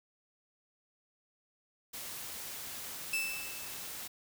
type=noise; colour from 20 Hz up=white; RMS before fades=-43 dBFS; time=1.93-4.08 s; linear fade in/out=10 ms
type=tone with exponential decay; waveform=40% pulse; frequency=2637 Hz; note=E7; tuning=in tune; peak=-28 dBFS; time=3.13-4.01 s; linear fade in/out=5 ms; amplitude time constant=190 ms
effects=none